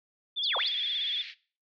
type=tone with vibrato; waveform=sine; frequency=3419 Hz; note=G#7; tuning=50 cents sharp; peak=-28 dBFS; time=0.36-1.23 s; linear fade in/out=20 ms; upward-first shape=sine; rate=17 Hz; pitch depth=74 cents each way
type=linear two-way sweep; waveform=sine; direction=down then up; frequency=5220 to 456.7 to 5220 Hz; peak=-29 dBFS; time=0.43-0.69 s; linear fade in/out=10 ms; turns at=0.57 s
type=band-pass noise; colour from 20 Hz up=pink; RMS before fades=-43 dBFS; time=0.56-1.35 s; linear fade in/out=50 ms; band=1900 to 4400 Hz; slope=48 dB/octave
effects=noise-tail reverb RT60 0.4 s tail -20 dB re dry